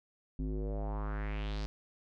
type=tone with low-pass filter sweep; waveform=square; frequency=51.91 Hz; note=G#1; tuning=in tune; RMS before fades=-36 dBFS; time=0.39-1.66 s; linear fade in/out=0 ms; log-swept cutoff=250 to 5200 Hz; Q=3.1; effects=none